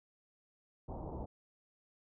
pink low-pass noise, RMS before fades -43 dBFS, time 0.88-1.26 s, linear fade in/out 10 ms, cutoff 940 Hz, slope 48 dB/octave, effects none

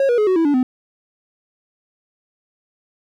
triangle tone with pitch steps, 546 / 480.8 / 423.5 / 372.9 / 328.4 / 289.2 / 254.7 Hz, C#5 / B4 / G#4 / F#4 / E4 / D4 / C4, -26 / -46 / +34 / +14 / -6 / -27 / -46 cents, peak -11 dBFS, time 0-0.63 s, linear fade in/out 2 ms, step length 90 ms, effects none

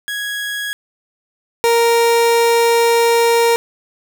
30% pulse tone pair in turn, 1661.2 / 466.2 Hz, G#6 / A#4, 0 / 0 cents, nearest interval octave + minor seventh, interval 2200 cents, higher first, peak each -18 / -8 dBFS, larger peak second, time 0.08-0.73 / 1.64-3.56 s, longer second, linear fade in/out 0 ms, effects none

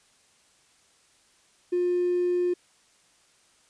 triangle tone with hard clipping, 355.3 Hz, F4, 30 cents sharp, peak -22 dBFS, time 1.72-2.54 s, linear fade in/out 10 ms, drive 3 dB, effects white hiss -62 dBFS RMS until 3.69 s + resampled to 22050 Hz

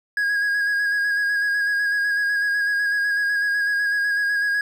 triangle tone with vibrato, 1647 Hz, G#6, 15 cents flat, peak -17 dBFS, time 0.17-4.61 s, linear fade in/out 2 ms, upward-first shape square, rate 8 Hz, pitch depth 21 cents each way, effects none

